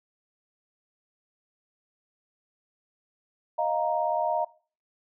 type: chord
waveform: sine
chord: Eb suspended second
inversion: none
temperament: just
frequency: 622.3 / 700 / 933.4 Hz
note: Eb5 / F5 / Bb5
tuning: 0 / +4 / +2 cents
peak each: -28 dBFS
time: 3.58-4.45 s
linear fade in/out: 10 ms
effects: noise-tail reverb RT60 0.4 s tail -21 dB re dry